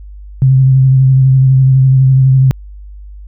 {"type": "tone with vibrato", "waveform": "sine", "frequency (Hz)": 132.2, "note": "C3", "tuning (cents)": 18, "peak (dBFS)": -4, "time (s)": [0.42, 2.51], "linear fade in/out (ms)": 0, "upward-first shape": "sine", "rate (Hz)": 12, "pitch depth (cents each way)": 25, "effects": ["added 50 Hz sine -28 dBFS peak until 3.27 s"]}